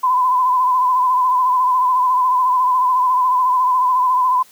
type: tone with vibrato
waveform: sine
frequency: 1011 Hz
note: B5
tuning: 40 cents sharp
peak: -12 dBFS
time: 0.03-4.43 s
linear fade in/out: 10 ms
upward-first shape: sine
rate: 14 Hz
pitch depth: 44 cents each way
effects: white hiss -48 dBFS RMS until 4.51 s + high-pass 80 Hz 12 dB/octave